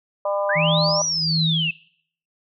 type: harmonic tone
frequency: 200 Hz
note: G3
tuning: 35 cents sharp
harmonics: 3 / 4 / 5 / 6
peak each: -21 / -31 / -28 / -33 dBFS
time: 0.25-1.02 s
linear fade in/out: 5 ms
type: linear two-way sweep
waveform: sine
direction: up then down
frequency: 1480 to 5920 to 2581 Hz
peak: -20 dBFS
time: 0.49-1.71 s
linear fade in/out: 5 ms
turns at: 1.03 s
type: tone with tremolo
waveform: sine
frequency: 161.4 Hz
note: E3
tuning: 36 cents flat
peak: -19 dBFS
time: 0.55-1.71 s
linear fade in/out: 20 ms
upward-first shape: sine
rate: 1.4 Hz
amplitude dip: 90%
effects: noise-tail reverb RT60 0.6 s tail -21 dB re dry